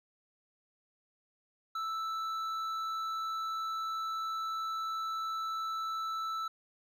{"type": "tone with hard clipping", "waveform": "triangle", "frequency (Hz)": 1318.5, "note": "E6", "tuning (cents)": 0, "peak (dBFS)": -35, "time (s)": [1.75, 6.48], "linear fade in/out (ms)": 5, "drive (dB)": 10, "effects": []}